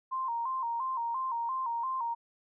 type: tone with vibrato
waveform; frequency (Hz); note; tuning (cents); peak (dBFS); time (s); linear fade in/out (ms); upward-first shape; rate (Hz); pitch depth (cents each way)
sine; 987.8; B5; 0; -30; 0.11-2.15; 20; square; 2.9; 100
effects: none